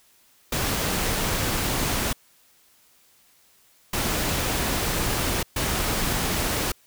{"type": "noise bursts at uneven times", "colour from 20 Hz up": "pink", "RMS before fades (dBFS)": -25, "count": 3, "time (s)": [[0.52, 2.13], [3.93, 5.43], [5.56, 6.72]], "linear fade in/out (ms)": 5, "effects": ["white hiss -59 dBFS RMS until 6.86 s"]}